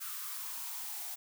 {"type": "noise with high-pass filter sweep", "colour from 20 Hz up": "blue", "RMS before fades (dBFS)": -41, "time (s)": [0, 1.16], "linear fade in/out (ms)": 20, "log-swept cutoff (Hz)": [1300, 710], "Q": 4.8, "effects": []}